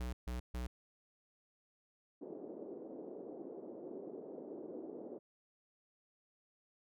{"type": "tone bursts", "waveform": "square", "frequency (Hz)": 61.3, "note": "B1", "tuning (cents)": -12, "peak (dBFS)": -39, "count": 3, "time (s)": [0, 0.67], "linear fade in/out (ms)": 5, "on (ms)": 130, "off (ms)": 140}
{"type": "band-pass noise", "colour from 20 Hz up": "pink", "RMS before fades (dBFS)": -48, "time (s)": [2.21, 5.19], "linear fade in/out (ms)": 10, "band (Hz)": [290, 490], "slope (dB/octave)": 24}
{"effects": []}